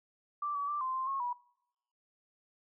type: tone with pitch steps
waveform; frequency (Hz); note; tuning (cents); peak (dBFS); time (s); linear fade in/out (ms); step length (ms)
sine; 1173 / 1140 / 1176 / 1039 / 1046 / 1089 / 972; D6 / C#6 / D6 / C6 / C6 / C#6 / B5; -2 / +48 / +2 / -12 / -1 / -31 / -28; -32; 0.42-1.33; 5; 130
effects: noise-tail reverb RT60 0.8 s tail -25 dB re dry